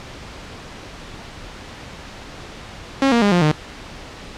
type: tone with pitch steps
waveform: sawtooth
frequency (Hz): 271.6 / 235.1 / 203.5 / 176.11 / 152.43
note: C#4 / A#3 / G#3 / F3 / D#3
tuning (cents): -35 / +15 / -35 / +15 / -35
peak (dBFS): -9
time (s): 3.02-3.515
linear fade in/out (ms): 2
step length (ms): 99
effects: pink hiss -36 dBFS RMS until 4.37 s + low-pass 5000 Hz 12 dB/octave